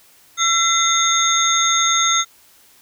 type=tone cluster; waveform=sine; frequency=1344 / 2045 / 3595 / 3744 / 6480 Hz; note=E6 / C7 / A7 / A#7 / G#8; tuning=+33 / -40 / +36 / +7 / -43 cents; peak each=-19 / -23 / -20 / -27 / -18 dBFS; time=0.37-2.25 s; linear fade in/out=50 ms; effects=white hiss -51 dBFS RMS until 2.81 s